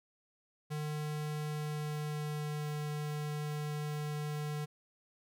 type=tone with pitch glide; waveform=square; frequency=150.9 to 149.6 Hz; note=D3 to D3; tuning=+47 to +32 cents; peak=-36 dBFS; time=0.7-4.66 s; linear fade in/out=20 ms; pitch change=-15 cents; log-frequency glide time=1.45-2.72 s; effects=none